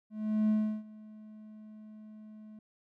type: tone with ADSR envelope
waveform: triangle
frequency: 214.8 Hz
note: A3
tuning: 41 cents flat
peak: -21 dBFS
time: 0.1-2.59 s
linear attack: 390 ms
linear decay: 340 ms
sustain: -24 dB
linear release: 3 ms
effects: tanh soft clip ceiling -17 dBFS